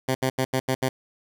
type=tone bursts at uneven times; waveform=10% pulse; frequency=130.81 Hz; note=C3; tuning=in tune; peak=-13 dBFS; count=6; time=0.08-0.15 / 0.22-0.3 / 0.38-0.45 / 0.53-0.6 / 0.68-0.75 / 0.82-0.89 s; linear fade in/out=10 ms; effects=none